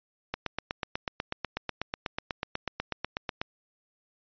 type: click train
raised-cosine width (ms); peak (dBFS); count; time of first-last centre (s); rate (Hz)
0.3; -14; 26; 0.34-3.415; 8.13
effects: resampled to 11025 Hz